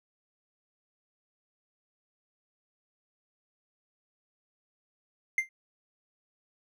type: tone with exponential decay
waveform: triangle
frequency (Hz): 2093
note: C7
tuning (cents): 0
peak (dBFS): -18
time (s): 5.38-5.49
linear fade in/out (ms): 2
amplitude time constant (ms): 22
effects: none